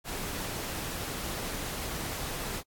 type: noise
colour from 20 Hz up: pink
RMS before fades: -36 dBFS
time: 0.04-2.63 s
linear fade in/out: 50 ms
effects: AAC 64 kbps